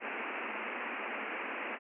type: band-pass noise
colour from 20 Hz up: white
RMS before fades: -39 dBFS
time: 0-1.79 s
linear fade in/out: 50 ms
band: 210 to 2700 Hz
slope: 96 dB/octave
effects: none